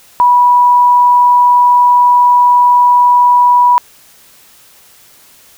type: tone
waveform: sine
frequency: 978 Hz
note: B5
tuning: 17 cents flat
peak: -4 dBFS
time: 0.2-3.78 s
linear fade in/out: 0 ms
effects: white hiss -43 dBFS RMS until 5.57 s